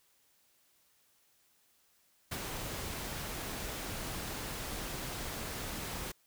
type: noise with ADSR envelope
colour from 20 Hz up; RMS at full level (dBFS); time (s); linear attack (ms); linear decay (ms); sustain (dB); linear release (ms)
pink; -37; 2.31-6.12; 10; 63; -3; 7
effects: white hiss -70 dBFS RMS until 6.26 s